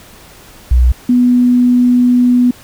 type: tone pair in turn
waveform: sine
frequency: 61.74 / 246.4 Hz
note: B1 / B3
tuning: 0 / -4 cents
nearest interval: 2 octaves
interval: 2396 cents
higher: second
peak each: -5 / -6 dBFS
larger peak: first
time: 0.71-0.92 / 1.09-2.51 s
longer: second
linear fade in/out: 5 ms
effects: pink hiss -39 dBFS RMS until 2.63 s